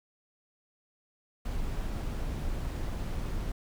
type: noise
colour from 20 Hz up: brown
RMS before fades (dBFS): -33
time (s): 1.45-3.52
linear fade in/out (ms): 5
effects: none

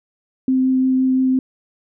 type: tone with vibrato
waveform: sine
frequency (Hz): 260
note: C4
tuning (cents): -11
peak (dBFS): -13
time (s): 0.48-1.39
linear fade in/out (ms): 2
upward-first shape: triangle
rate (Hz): 5.8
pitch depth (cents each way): 9
effects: none

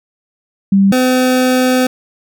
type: tone pair in turn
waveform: sine / 25% pulse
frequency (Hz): 196 / 254.9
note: G3 / C4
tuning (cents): 0 / -45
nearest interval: perfect fourth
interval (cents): 455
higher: second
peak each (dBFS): -6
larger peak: neither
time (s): 0.72-0.92 / 0.92-1.87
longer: second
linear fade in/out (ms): 5
effects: none

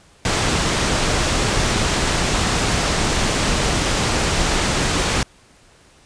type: low-pass noise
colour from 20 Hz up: pink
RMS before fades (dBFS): -19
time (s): 0.25-5.23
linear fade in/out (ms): 2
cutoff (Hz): 8700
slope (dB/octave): 24
effects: pink hiss -51 dBFS RMS until 6.05 s + resampled to 22050 Hz

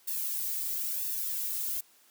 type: noise with flanger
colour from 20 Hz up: violet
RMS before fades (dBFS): -33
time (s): 0.07-1.81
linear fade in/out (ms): 10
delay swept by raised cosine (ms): 1.1 to 2.3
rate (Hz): 1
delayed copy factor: +0.9
effects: white hiss -62 dBFS RMS until 2.1 s + high-pass 200 Hz 12 dB/octave

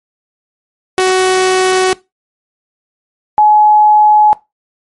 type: tone pair in turn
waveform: sawtooth / sine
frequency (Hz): 373.1 / 846.8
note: F#4 / G#5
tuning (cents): +14 / +33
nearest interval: octave + major second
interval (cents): 1419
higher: second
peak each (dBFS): -4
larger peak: neither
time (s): 0.98-1.93 / 3.38-4.33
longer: neither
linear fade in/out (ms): 0
effects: noise-tail reverb RT60 0.2 s tail -19 dB re dry + MP3 48 kbps

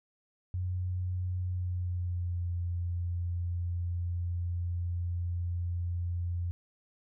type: tone with pitch glide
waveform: sine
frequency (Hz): 90.8 to 87.25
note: F#2 to F2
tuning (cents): -32 to -1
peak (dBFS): -30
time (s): 0.54-6.51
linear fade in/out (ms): 0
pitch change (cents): -69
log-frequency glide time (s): 1.43-2.51
effects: none

